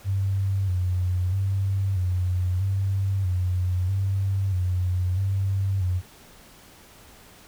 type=tone with vibrato; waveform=sine; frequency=94 Hz; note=F#2; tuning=28 cents sharp; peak=-21 dBFS; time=0.04-6.02 s; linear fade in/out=50 ms; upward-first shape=square; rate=0.78 Hz; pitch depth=61 cents each way; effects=pink hiss -50 dBFS RMS until 7.47 s